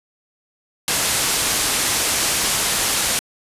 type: low-pass noise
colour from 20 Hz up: white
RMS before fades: -20 dBFS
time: 0.88-3.19 s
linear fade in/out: 0 ms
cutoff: 11000 Hz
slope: 24 dB/octave
effects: resampled to 32000 Hz